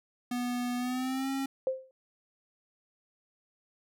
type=tone with pitch glide; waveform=square; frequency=245.1 to 270.4 Hz; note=B3 to C#4; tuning=-13 to -43 cents; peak=-31 dBFS; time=0.31-1.46 s; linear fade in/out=5 ms; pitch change=+170 cents; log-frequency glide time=0.77-1.3 s
type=tone with exponential decay; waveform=sine; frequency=523.3 Hz; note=C5; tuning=in tune; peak=-23 dBFS; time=1.67-1.91 s; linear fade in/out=1 ms; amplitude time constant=52 ms
effects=none